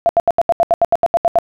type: tone bursts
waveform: sine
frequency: 680 Hz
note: F5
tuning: 46 cents flat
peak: -8 dBFS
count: 13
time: 0.06-1.387 s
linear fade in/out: 0 ms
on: 31 ms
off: 77 ms
effects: none